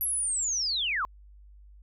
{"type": "linear sweep", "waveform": "sine", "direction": "down", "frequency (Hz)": [11620, 987.8], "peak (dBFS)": -26, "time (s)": [0.01, 1.05], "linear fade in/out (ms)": 0, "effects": ["added 50 Hz sine -49 dBFS peak until 1.82 s"]}